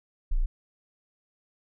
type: tone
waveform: sine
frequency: 29.23 Hz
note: A#0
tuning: 6 cents sharp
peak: -21 dBFS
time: 0.31-0.46 s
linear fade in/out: 10 ms
effects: none